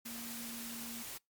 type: tone in noise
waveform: sine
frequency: 233.1 Hz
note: A#3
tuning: in tune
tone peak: -46 dBFS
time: 0.05-1.03 s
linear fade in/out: 10 ms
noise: white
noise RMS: -45 dBFS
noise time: 0.05-1.18 s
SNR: -4 dB
effects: noise-tail reverb RT60 0.2 s tail -26 dB re dry + MP3 96 kbps